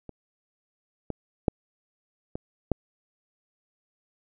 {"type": "clicks", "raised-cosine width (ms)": 2, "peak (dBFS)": [-26, -17, -7, -19, -9], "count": 5, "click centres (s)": [0.093, 1.103, 1.482, 2.355, 2.717], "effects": []}